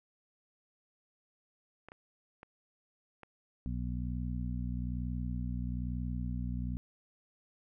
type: clicks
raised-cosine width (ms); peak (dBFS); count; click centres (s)
0.5; -33; 4; 1.886 / 1.919 / 2.431 / 3.233
type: harmonic tone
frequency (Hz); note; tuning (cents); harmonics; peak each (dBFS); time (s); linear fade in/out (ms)
61.1; B1; -18; 1 / 2 / 3 / 4; -36 / -39 / -41 / -42; 3.66-6.77; 0
effects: none